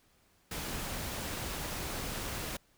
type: noise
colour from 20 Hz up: pink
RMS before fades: -38 dBFS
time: 0.51-2.57 s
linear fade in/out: 5 ms
effects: pink hiss -68 dBFS RMS until 2.77 s